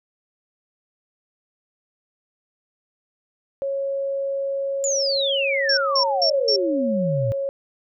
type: tone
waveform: sine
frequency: 550 Hz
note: C#5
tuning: 14 cents flat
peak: -22 dBFS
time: 3.62-7.49 s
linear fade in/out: 0 ms
type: exponential sweep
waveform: sine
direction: down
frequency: 7200 to 110 Hz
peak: -21 dBFS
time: 4.84-7.32 s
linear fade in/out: 0 ms
type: tone bursts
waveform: sine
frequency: 5460 Hz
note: F8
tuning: 40 cents flat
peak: -17 dBFS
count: 4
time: 5.69-6.562 s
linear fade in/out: 5 ms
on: 83 ms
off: 180 ms
effects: none